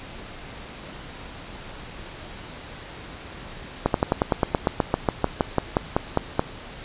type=slowing click train; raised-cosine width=1 ms; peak=-4 dBFS; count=19; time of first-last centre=3.86-6.394 s; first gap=82 ms; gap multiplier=1.06; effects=pink hiss -39 dBFS RMS until 6.84 s + resampled to 8000 Hz